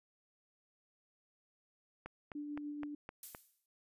click train, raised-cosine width 0.5 ms, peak -30 dBFS, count 6, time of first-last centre 2.06-3.349 s, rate 3.88 Hz
sine tone with tremolo, 293.7 Hz, D4, in tune, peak -39 dBFS, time 2.35-2.95 s, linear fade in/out 5 ms, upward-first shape sine, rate 6.8 Hz, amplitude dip 30%
violet noise with exponential decay, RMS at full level -43 dBFS, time 3.23-3.66 s, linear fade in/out 2 ms, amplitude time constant 92 ms
effects resampled to 32000 Hz

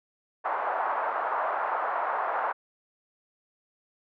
pink band-pass noise, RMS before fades -29 dBFS, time 0.44-2.53 s, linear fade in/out 20 ms, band 680 to 1300 Hz, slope 24 dB/octave, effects none

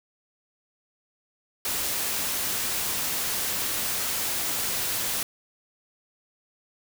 white noise, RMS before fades -28 dBFS, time 1.65-5.23 s, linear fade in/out 2 ms, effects none

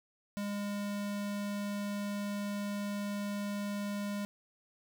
square tone, 203.7 Hz, G#3, 33 cents flat, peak -35 dBFS, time 0.37-4.25 s, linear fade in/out 0 ms, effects none

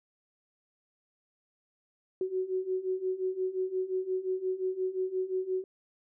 sine beating tone pair, 370 / 375.7 Hz, F#4 / F#4, 0 / +26 cents, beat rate 5.7 Hz, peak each -34 / -31 dBFS, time 2.21-5.64 s, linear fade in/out 2 ms, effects none

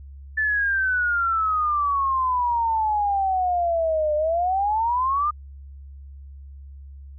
sine exponential two-way sweep, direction down then up, 1760 to 597 to 1226 Hz, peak -19 dBFS, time 0.37-5.31 s, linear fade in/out 10 ms, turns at 4.15 s, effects added 69 Hz sine -38 dBFS peak until 7.18 s

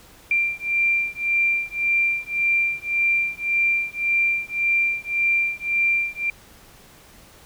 sine beating tone pair, 2369 / 2370.8 Hz, D7 / D7, +14 / +16 cents, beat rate 1.8 Hz, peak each -22 dBFS, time 0.31-6.3 s, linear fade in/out 2 ms, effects pink hiss -49 dBFS RMS until 7.45 s

